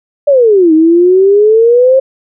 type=exponential two-way sweep; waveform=sine; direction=down then up; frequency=593 to 311.1 to 538 Hz; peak=-3 dBFS; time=0.27-2 s; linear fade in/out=10 ms; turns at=0.73 s; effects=none